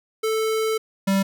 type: tone pair in turn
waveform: square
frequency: 440 / 194.81 Hz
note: A4 / G3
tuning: 0 / -11 cents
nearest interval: octave + major second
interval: 1411 cents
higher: first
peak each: -21 / -18 dBFS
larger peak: second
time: 0.23-0.78 / 1.07-1.23 s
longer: first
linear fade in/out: 10 ms
effects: none